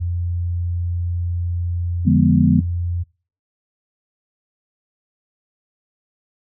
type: tone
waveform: sine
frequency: 87 Hz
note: F2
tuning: 6 cents flat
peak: -19 dBFS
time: 0-3.04 s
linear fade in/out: 20 ms
type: chord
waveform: sine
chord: D diminished seventh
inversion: none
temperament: equal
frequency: 146.83 / 174.61 / 207.7 / 246.9 Hz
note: D3 / F3 / Ab3 / Cb4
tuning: 0 / 0 / 0 / 0 cents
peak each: -17 dBFS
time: 2.05-2.61 s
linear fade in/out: 20 ms
effects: noise-tail reverb RT60 0.4 s tail -25 dB re dry